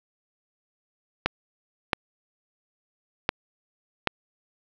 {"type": "clicks", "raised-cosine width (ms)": 0.3, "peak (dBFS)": -4, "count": 4, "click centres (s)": [1.26, 1.932, 3.291, 4.073], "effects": ["low-pass 5000 Hz 12 dB/octave", "7-bit"]}